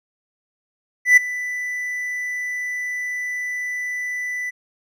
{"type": "tone with ADSR envelope", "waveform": "triangle", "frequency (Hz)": 1986, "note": "B6", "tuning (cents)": 9, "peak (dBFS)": -4, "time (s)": [1.05, 4.51], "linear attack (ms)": 120, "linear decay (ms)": 10, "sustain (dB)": -18, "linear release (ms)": 21, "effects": []}